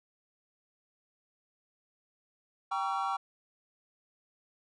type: chord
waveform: triangle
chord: G diminished seventh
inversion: none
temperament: just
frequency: 784 / 940.8 / 1128.9 / 1354.7 Hz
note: G5 / Bb5 / Db6 / Fb6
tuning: 0 / +16 / +31 / +47 cents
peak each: -32 / -36 / -33 / -35 dBFS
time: 2.71-3.17 s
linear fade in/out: 10 ms
effects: resampled to 24000 Hz